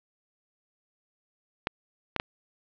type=clicks; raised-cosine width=0.3 ms; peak=-10 dBFS; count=3; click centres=1.671 / 2.163 / 2.199 s; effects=low-pass 4000 Hz 12 dB/octave